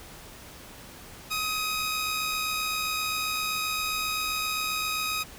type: tone pair together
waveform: 15% pulse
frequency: 1262.8 / 2458 Hz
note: D#6 / D#7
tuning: +25 / -22 cents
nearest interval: octave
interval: 1153 cents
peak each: -22 / -27 dBFS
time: 1.3-5.24 s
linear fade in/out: 20 ms
effects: pink hiss -46 dBFS RMS until 5.38 s